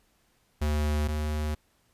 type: tone pair in turn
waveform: square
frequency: 74.9 / 75.86 Hz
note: D2 / D#2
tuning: +35 / -43 cents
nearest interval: unison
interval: 22 cents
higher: second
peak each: -25 / -28 dBFS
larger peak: first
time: 0.61-1.08 / 1.08-1.55 s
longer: neither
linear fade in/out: 10 ms
effects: pink hiss -68 dBFS RMS until 1.93 s + resampled to 32000 Hz